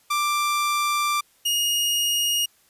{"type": "tone pair in turn", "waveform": "sawtooth", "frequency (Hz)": [1180, 2865], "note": ["D6", "F7"], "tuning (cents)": [8, 44], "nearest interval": "octave + minor third", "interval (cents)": 1536, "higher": "second", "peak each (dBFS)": -17, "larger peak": "neither", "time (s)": [[0.1, 1.21], [1.45, 2.46]], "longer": "first", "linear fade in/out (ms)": 10, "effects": ["white hiss -60 dBFS RMS until 2.69 s", "resampled to 32000 Hz"]}